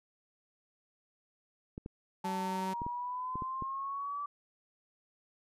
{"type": "clicks", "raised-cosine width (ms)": 3, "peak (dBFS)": -28, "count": 7, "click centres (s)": [1.779, 1.861, 2.818, 2.865, 3.356, 3.422, 3.623]}
{"type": "exponential sweep", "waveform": "sine", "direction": "up", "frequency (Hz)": [880, 1161], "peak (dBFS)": -35, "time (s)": [2.24, 4.26], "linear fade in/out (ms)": 5}
{"type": "tone", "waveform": "sawtooth", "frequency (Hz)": 190, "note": "F#3", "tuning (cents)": 46, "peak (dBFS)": -32, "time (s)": [2.24, 2.74], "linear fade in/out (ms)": 10}
{"effects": ["resampled to 32000 Hz"]}